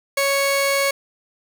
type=tone pair together; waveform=sawtooth; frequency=554.4 / 1108.8 Hz; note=C#5 / C#6; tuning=0 / 0 cents; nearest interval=octave; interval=1200 cents; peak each=-15 dBFS; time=0.17-0.91 s; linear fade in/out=5 ms; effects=none